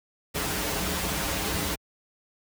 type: noise with comb filter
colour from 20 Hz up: pink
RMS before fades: -28 dBFS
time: 0.34-1.76 s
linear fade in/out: 20 ms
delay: 8.2 ms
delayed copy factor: -0.75
effects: high-pass 60 Hz 12 dB/octave